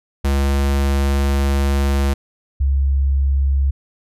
square / sine tone pair in turn, 69.3 / 68.46 Hz, C#2 / C#2, 0 / -21 cents, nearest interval unison, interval 21 cents, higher first, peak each -15 / -13 dBFS, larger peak second, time 0.24-2.14 / 2.6-3.71 s, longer first, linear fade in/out 10 ms, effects resampled to 32000 Hz

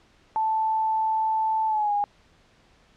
sine tone with pitch glide, 879 to 820.1 Hz, A5 to G#5, -2 to -22 cents, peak -21 dBFS, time 0.36-2.04 s, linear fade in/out 0 ms, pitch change -120 cents, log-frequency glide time 1.67-1.93 s, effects pink hiss -59 dBFS RMS until 2.96 s + low-pass 5000 Hz 12 dB/octave

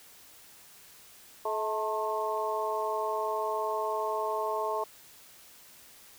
harmonic tone with a mistuned harmonic, 215.2 Hz, A3, 38 cents flat, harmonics 2 / 3 / 4 / 5, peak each -34 / -34 / -34 / -34 dBFS, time 1.45-4.84 s, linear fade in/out 5 ms, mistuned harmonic 4, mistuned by +52 cents, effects white hiss -54 dBFS RMS until 6.18 s

